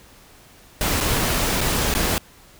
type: noise with dropouts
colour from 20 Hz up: pink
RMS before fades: -21 dBFS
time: 0.81-2.18 s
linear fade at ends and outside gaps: 0 ms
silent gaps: 1.003-1.009 / 1.607-1.613 / 1.94-1.95 s
effects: pink hiss -49 dBFS RMS until 2.59 s